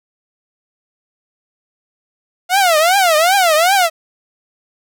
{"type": "tone with vibrato", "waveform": "sawtooth", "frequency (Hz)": 698.5, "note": "F5", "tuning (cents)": 0, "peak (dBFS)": -6, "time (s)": [2.49, 3.9], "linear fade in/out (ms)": 50, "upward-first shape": "triangle", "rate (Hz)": 2.6, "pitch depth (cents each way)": 270, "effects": []}